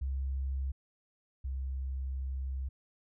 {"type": "tone pair in turn", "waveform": "sine", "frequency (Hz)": [67, 66.19], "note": ["C2", "C2"], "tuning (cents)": [42, 21], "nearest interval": "unison", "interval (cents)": 21, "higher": "first", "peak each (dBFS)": [-31, -33], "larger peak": "first", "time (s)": [[0.01, 0.72], [1.44, 2.69]], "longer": "second", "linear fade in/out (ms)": 10, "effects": []}